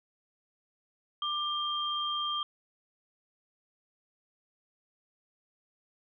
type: tone pair together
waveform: sine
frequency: 1188 / 3189 Hz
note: D6 / G7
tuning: +20 / +29 cents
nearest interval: octave + perfect fourth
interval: 1709 cents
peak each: -33 / -32 dBFS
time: 1.22-2.43 s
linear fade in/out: 2 ms
effects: none